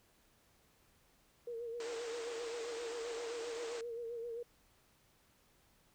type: tone with vibrato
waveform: sine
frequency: 467.4 Hz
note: A#4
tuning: 5 cents sharp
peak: -40 dBFS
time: 1.47-4.43 s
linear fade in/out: 5 ms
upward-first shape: sine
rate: 7.6 Hz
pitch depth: 51 cents each way
type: band-pass noise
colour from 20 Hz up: pink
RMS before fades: -49 dBFS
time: 1.8-3.81 s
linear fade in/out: 2 ms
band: 300 to 8400 Hz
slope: 96 dB/octave
effects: pink hiss -70 dBFS RMS until 5.94 s